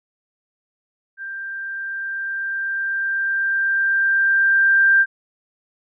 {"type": "tone with level ramp", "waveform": "sine", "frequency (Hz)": 1582, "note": "G6", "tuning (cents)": 15, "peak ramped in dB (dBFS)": [-28, -10], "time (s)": [1.17, 5.06], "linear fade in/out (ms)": 50, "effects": []}